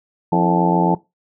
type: harmonic tone with a mistuned harmonic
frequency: 87.31 Hz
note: F2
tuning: in tune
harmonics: 2 / 3 / 4 / 5 / 6 / 7 / 8 / 9 / 10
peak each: -17 / -26 / -21 / -24 / -28 / -28 / -27 / -23 / -19 dBFS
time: 0.32-0.95 s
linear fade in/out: 5 ms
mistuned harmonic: 4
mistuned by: -88 cents
effects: noise-tail reverb RT60 0.2 s tail -19 dB re dry